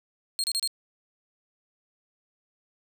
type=tone bursts; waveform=30% pulse; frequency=4243 Hz; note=C8; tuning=23 cents sharp; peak=-22 dBFS; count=4; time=0.39-0.675 s; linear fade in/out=0 ms; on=48 ms; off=31 ms; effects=none